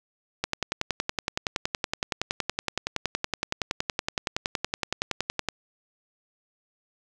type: click train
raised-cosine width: 0.2 ms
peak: -8 dBFS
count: 55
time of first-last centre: 0.44-5.487 s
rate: 10.7 Hz
effects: none